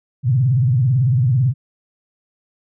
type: tone with vibrato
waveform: sine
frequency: 126.4 Hz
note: B2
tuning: 41 cents sharp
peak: -12 dBFS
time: 0.23-1.54 s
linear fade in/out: 50 ms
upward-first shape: sine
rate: 18 Hz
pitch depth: 210 cents each way
effects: none